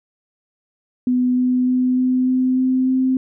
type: tone with pitch steps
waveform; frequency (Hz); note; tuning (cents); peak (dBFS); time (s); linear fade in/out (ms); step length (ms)
sine; 250 / 251.6 / 253.2 / 254.8 / 256.4 / 258.1 / 259.7; B3 / B3 / B3 / C4 / C4 / C4 / C4; +21 / +32 / +43 / -46 / -35 / -23 / -13; -14; 1.07-3.17; 2; 300
effects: none